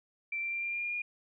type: tone with pitch steps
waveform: sine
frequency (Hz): 2344 / 2358 / 2371 / 2385 / 2399 / 2413 / 2427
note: D7 / D7 / D7 / D7 / D7 / D7 / D#7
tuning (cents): -4 / +6 / +16 / +26 / +36 / +46 / -44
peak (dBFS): -32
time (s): 0.32-1.02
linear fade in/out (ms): 5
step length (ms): 100
effects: none